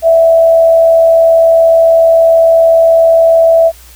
sine tone with frequency modulation, 659 Hz, E5, 1 cent flat, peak -3 dBFS, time 0.02-3.72 s, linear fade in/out 50 ms, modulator 77.1 Hz, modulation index 0.22, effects added 60 Hz sine -37 dBFS peak until 3.95 s + white hiss -39 dBFS RMS until 3.95 s

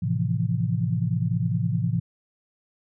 sine chord, F major seventh, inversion first, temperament equal, 110 / 130.81 / 164.81 / 174.61 Hz, A2 / C3 / E3 / F3, 0 / 0 / 0 / 0 cents, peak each -26 / -27 / -27 / -29 dBFS, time 0.02-2 s, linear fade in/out 10 ms, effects none

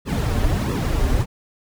brown noise with flanger, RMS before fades -20 dBFS, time 0.05-1.26 s, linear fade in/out 50 ms, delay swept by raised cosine 1.3 to 6.1 ms, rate 1.5 Hz, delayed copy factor -0.85, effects none

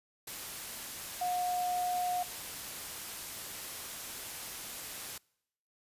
sine tone in noise, 720 Hz, F#5, 47 cents flat, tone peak -30 dBFS, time 1.21-2.23 s, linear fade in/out 5 ms, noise white, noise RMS -42 dBFS, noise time 0.27-5.18 s, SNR +9 dB, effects noise-tail reverb RT60 0.8 s tail -26 dB re dry + resampled to 32000 Hz

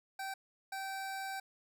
25% pulse tone bursts at uneven times, 775 Hz, G5, 20 cents flat, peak -35 dBFS, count 2, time 0.19-0.34 / 0.72-1.4 s, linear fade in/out 5 ms, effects none

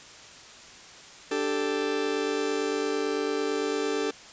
40% pulse chord, D suspended fourth, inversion none, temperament just, 293.7 / 391.6 / 440.5 Hz, D4 / G4 / A4, 0 / -2 / +2 cents, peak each -31 / -30 / -28 dBFS, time 1.31-4.11 s, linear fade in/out 5 ms, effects white hiss -47 dBFS RMS until 4.32 s + resampled to 16000 Hz

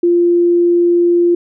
sine tone, 346.9 Hz, F4, 12 cents flat, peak -8 dBFS, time 0.03-1.35 s, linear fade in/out 5 ms, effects none

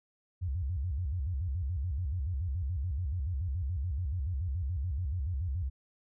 sine tone with vibrato, 77.78 Hz, D#2, in tune, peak -30 dBFS, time 0.41-5.7 s, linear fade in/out 20 ms, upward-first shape square, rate 7 Hz, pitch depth 260 cents each way, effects none

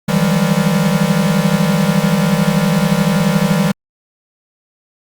square tone cluster, 157.2 / 170.9 / 191.3 / 202.9 Hz, D#3 / F3 / G3 / G#3, +18 / -37 / -42 / -40 cents, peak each -18 dBFS, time 0.08-3.72 s, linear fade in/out 10 ms, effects Opus 48 kbps

